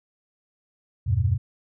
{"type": "chord", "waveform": "sine", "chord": "E minor", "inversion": "none", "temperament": "equal with one note detuned", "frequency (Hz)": [82.41, 97.38, 123.47], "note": ["E2", "G2", "B2"], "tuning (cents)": [0, -11, 0], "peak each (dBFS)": [-25, -22, -24], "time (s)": [1.06, 1.38], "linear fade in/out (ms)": 20, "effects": []}